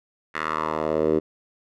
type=tone with band-pass filter sweep; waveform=10% pulse; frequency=78.2 Hz; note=D#2; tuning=9 cents sharp; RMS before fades=-24 dBFS; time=0.34-1.2 s; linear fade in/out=20 ms; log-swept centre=1700 to 370 Hz; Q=2.6; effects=none